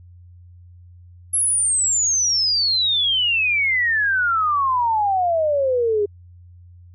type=exponential sweep; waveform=sine; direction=down; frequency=11190 to 401.9 Hz; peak=-16 dBFS; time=1.33-6.06 s; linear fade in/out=10 ms; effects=added 88 Hz sine -42 dBFS peak until 6.94 s